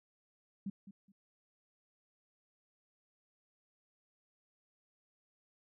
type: tone with echo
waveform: sine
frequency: 197.4 Hz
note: G3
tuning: 12 cents sharp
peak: -36 dBFS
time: 0.66-0.7 s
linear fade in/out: 5 ms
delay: 210 ms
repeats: 2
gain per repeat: -13 dB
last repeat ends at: 1.12 s
effects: none